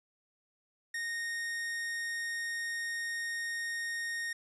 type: tone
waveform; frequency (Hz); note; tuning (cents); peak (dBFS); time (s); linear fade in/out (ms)
45% pulse; 1854; A#6; -10; -34; 0.94-4.33; 5
effects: resampled to 24000 Hz